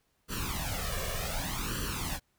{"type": "noise with flanger", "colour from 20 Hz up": "pink", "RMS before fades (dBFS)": -34, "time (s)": [0.28, 2.2], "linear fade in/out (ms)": 50, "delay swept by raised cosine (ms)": [0.67, 1.77], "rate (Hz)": 0.66, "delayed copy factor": 0.8, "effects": ["pink hiss -74 dBFS RMS until 2.38 s"]}